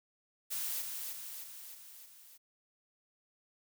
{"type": "noise with echo", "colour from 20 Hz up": "blue", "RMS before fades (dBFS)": -37, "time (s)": [0.5, 0.83], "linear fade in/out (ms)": 20, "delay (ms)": 310, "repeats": 5, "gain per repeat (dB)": -4, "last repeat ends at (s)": 2.38, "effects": []}